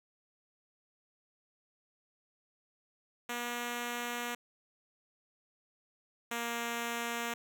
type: tone pair in turn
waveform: 5% pulse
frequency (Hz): 240.4 / 234.8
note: B3 / A#3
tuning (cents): -46 / +13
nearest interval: unison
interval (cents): 41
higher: first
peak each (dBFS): -24 / -23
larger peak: second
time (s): 3.29-4.35 / 6.31-7.34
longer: first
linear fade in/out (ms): 5
effects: none